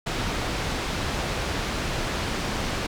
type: low-pass noise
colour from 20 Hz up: pink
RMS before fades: -28 dBFS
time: 0.06-2.87 s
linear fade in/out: 10 ms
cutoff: 5200 Hz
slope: 12 dB/octave
effects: none